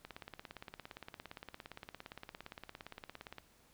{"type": "click train", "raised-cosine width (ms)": 0.3, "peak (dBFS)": -30, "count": 59, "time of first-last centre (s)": [0.05, 3.383], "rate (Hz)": 17.4, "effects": ["pink hiss -67 dBFS RMS until 3.73 s"]}